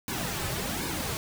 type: noise with flanger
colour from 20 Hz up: pink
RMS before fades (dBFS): -32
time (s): 0.08-1.17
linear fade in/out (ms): 0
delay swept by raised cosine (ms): 1.5 to 4.3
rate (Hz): 1.3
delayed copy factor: -0.75
effects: none